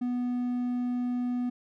triangle tone, 246.1 Hz, B3, 6 cents flat, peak -25 dBFS, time 0.01-1.5 s, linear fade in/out 10 ms, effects none

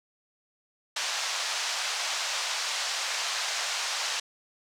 white band-pass noise, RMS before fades -31 dBFS, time 0.96-4.2 s, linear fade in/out 5 ms, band 650 to 6400 Hz, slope 24 dB/octave, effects none

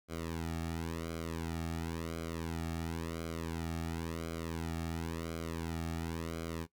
sawtooth tone with flanger, 82.41 Hz, E2, in tune, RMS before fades -39 dBFS, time 0.08-6.67 s, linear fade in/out 50 ms, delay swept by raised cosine 1.1 to 2.01 ms, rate 0.95 Hz, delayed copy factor -1, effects noise-tail reverb RT60 0.1 s tail -18 dB re dry

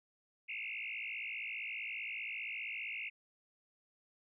sine tone with frequency modulation, 2451 Hz, D#7, 27 cents flat, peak -39 dBFS, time 0.48-3.1 s, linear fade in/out 20 ms, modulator 55.2 Hz, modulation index 6.1, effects none

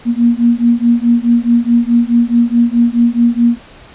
sine beating tone pair, 234.1 / 238.8 Hz, A#3 / A#3, +8 / +42 cents, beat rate 4.7 Hz, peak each -11 dBFS, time 0.05-3.59 s, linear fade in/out 50 ms, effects pink hiss -39 dBFS RMS until 3.94 s + resampled to 8000 Hz

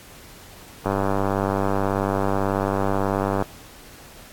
click train, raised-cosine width 1 ms, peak -8 dBFS, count 253, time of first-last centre 0.86-3.424 s, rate 98.3 Hz, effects pink hiss -45 dBFS RMS until 4.32 s + AAC 64 kbps

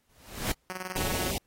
pink noise with exponential growth, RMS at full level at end -27 dBFS, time 0.09-0.52 s, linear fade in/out 5 ms, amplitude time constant 92 ms
5% pulse tone with tremolo, 185 Hz, F#3, in tune, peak -22 dBFS, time 0.7-1.31 s, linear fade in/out 0 ms, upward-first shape square, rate 20 Hz, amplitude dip 65%
pink band-stop noise, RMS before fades -32 dBFS, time 0.96-1.38 s, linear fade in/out 0 ms, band 900 to 2200 Hz, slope 48 dB/octave
effects pink hiss -72 dBFS RMS until 1.46 s + AAC 48 kbps

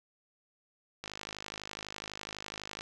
click train, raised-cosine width 0.2 ms, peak -22 dBFS, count 93, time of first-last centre 1.04-2.809 s, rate 52 Hz, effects none

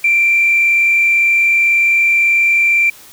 sine tone with frequency modulation, 2359 Hz, D7, 7 cents sharp, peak -8 dBFS, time 0.04-2.9 s, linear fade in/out 5 ms, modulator 38.1 Hz, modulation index 0.72, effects tanh soft clip ceiling -4 dBFS + white hiss -40 dBFS RMS until 3.12 s

